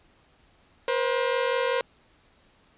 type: tone pair together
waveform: sawtooth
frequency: 480 / 525.2 Hz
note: B4 / C5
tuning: -49 / +6 cents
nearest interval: major second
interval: 155 cents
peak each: -22 dBFS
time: 0.88-1.81 s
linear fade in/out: 2 ms
effects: pink hiss -61 dBFS RMS until 2.77 s + resampled to 8000 Hz